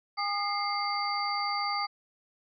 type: tone cluster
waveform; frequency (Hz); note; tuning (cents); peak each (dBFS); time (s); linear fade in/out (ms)
sine; 813 / 1217 / 2108 / 4633; G#5 / D#6 / C7 / D8; -37 / -39 / +12 / -24; -33 / -32 / -36 / -34; 0.17-1.87; 20
effects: none